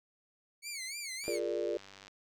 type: tone with vibrato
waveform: 15% pulse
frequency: 2207 Hz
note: C#7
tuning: 8 cents flat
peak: -32 dBFS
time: 0.62-1.4 s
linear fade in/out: 50 ms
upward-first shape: sine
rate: 3.4 Hz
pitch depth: 140 cents each way
type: click train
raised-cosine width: 0.2 ms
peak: -34 dBFS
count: 83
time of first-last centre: 1.24-2.08 s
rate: 97.6 Hz
type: chord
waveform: sine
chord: Bb dominant seventh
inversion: second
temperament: equal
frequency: 349.2 / 415.3 / 466.2 / 587.3 Hz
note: F4 / Ab4 / Bb4 / D5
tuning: 0 / 0 / 0 / 0 cents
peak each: -37 dBFS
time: 1.28-1.77 s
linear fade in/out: 0 ms
effects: none